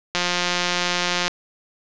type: click train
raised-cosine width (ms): 0.2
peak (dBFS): -4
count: 201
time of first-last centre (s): 0.15-1.28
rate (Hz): 177
effects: resampled to 16000 Hz + 7-bit